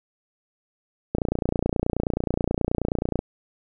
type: click train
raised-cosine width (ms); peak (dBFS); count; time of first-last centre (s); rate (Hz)
2; -9; 61; 1.15-3.191; 29.4
effects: none